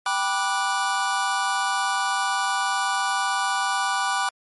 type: chord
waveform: square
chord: G major seventh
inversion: none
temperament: just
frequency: 784 / 980 / 1176 / 1470 Hz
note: G5 / B5 / D6 / F#6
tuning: 0 / -14 / +2 / -12 cents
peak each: -28 dBFS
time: 0.06-4.29 s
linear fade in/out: 2 ms
effects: MP3 48 kbps